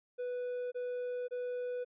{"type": "tone bursts", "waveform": "triangle", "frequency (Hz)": 493.9, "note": "B4", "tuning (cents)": 0, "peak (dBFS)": -33, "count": 3, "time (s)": [0.18, 1.848], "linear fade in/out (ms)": 20, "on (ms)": 540, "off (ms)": 24, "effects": ["resampled to 8000 Hz"]}